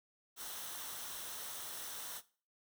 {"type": "noise with comb filter", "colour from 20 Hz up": "white", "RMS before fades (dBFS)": -45, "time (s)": [0.36, 2.22], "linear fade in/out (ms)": 50, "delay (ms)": 0.42, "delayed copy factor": -0.5, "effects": ["noise-tail reverb RT60 0.4 s tail -18 dB re dry"]}